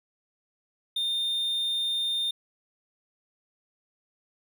triangle tone, 3630 Hz, A#7, 47 cents flat, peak -24 dBFS, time 0.96-2.31 s, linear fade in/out 5 ms, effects none

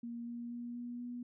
sine tone with pitch steps, 235.5 / 237.4 / 239.3 / 241.3 / 243.2 Hz, A#3 / A#3 / A#3 / B3 / B3, +18 / +32 / +46 / -40 / -26 cents, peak -40 dBFS, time 0.03-1.23 s, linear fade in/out 5 ms, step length 240 ms, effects none

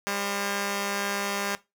5% pulse tone pair together, 200.8 / 536.1 Hz, G3 / C5, +42 / +42 cents, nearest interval octave + perfect fourth, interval 1700 cents, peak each -17 / -22 dBFS, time 0.07-1.55 s, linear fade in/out 0 ms, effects noise-tail reverb RT60 0.2 s tail -17 dB re dry

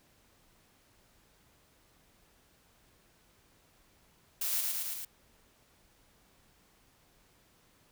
blue noise with echo, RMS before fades -33 dBFS, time 4.41-4.61 s, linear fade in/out 5 ms, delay 110 ms, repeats 4, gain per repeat -2 dB, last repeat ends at 5.05 s, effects pink hiss -66 dBFS RMS until 7.91 s

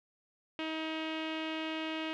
sawtooth tone with low-pass filter, 317.3 Hz, D#4, 34 cents sharp, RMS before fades -37 dBFS, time 0.59-2.13 s, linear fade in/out 0 ms, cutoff 2900 Hz, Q 3.6, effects none

